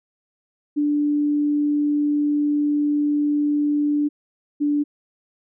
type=tone pair in turn; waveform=sine; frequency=293.7 / 292.3 Hz; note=D4 / D4; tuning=0 / -8 cents; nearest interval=unison; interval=8 cents; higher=first; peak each=-17 dBFS; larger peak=neither; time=0.76-4.09 / 4.6-4.84 s; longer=first; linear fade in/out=20 ms; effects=none

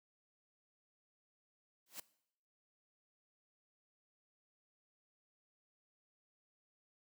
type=noise with exponential growth; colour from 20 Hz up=white; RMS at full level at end=-41 dBFS; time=1.86-2 s; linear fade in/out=5 ms; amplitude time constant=29 ms; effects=noise-tail reverb RT60 0.7 s tail -20 dB re dry + high-pass 150 Hz 12 dB/octave

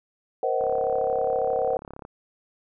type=chord; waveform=sine; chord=C half-diminished seventh; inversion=third; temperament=just; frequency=470.9 / 523.3 / 627.9 / 753.5 Hz; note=Bb4 / C5 / Eb5 / Gb5; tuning=+18 / 0 / +16 / +31 cents; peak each=-27 / -26 / -30 / -27 dBFS; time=0.43-1.77 s; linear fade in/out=2 ms
type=click train; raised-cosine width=1 ms; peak=-25 dBFS; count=51; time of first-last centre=0.61-2.051 s; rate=34.7 Hz
effects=none

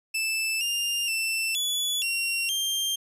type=tone with pitch steps; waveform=sawtooth; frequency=2639 / 2803 / 2670 / 3421 / 2747 / 3178 Hz; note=E7 / F7 / E7 / A7 / F7 / G7; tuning=+1 / +6 / +22 / -49 / -29 / +23 cents; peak=-22 dBFS; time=0.14-2.96 s; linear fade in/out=10 ms; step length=470 ms; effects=resampled to 32000 Hz

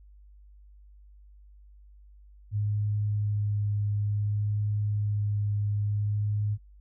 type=tone with vibrato; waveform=sine; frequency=103.83 Hz; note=G#2; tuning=in tune; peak=-25 dBFS; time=2.51-6.58 s; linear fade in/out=50 ms; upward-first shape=sine; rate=0.57 Hz; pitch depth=10 cents each way; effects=noise-tail reverb RT60 0.1 s tail -24 dB re dry + added 50 Hz sine -50 dBFS peak until 6.8 s

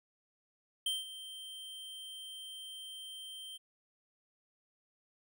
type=tone with ADSR envelope; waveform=square; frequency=3135 Hz; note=G7; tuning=1 cent flat; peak=-31 dBFS; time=0.86-3.58 s; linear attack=4 ms; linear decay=180 ms; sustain=-14 dB; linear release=20 ms; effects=none

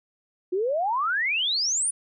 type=exponential sweep; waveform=sine; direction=up; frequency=349.2 to 9956 Hz; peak=-22 dBFS; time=0.52-1.91 s; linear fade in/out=10 ms; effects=none

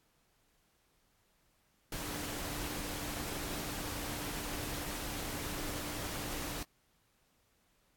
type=tone in noise; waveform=sine; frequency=295.8 Hz; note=D4; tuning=13 cents sharp; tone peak=-47 dBFS; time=1.92-6.63 s; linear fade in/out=2 ms; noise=pink; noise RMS=-40 dBFS; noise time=1.92-6.63 s; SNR=-10 dB; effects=pink hiss -73 dBFS RMS until 7.96 s + AAC 64 kbps

